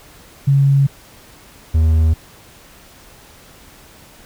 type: tone pair in turn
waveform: sine / triangle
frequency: 138.59 / 79.75 Hz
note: C#3 / D#2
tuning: 0 / +43 cents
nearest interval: minor seventh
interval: 957 cents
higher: first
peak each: -9 / -8 dBFS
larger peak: second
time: 0.47-0.87 / 1.74-2.14 s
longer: neither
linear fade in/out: 10 ms
effects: pink hiss -44 dBFS RMS until 4.25 s